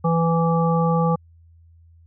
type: harmonic tone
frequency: 166.1 Hz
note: E3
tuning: 13 cents sharp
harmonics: 1 / 3 / 5 / 7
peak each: -18 / -23 / -25 / -26 dBFS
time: 0.04-1.16 s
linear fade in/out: 10 ms
effects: added 83 Hz sine -48 dBFS peak until 2.06 s